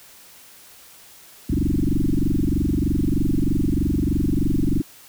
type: tone with frequency modulation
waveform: sine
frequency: 138.8 Hz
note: C#3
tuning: 3 cents sharp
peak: -17 dBFS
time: 1.49-4.82 s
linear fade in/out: 10 ms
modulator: 23.2 Hz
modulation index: 7.9
effects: white hiss -47 dBFS RMS until 5.08 s